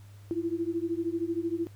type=beating tone pair; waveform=sine; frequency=329.6 / 342.6 Hz; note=E4 / F4; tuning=0 / -33 cents; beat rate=13 Hz; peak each=-31 dBFS; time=0.31-1.67 s; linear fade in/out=0 ms; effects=added 101 Hz sine -47 dBFS peak until 1.75 s + pink hiss -61 dBFS RMS until 1.75 s